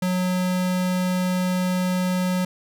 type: tone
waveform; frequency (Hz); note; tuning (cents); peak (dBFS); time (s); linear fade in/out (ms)
square; 182.7; F#3; -22; -21; 0.02-2.45; 5
effects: none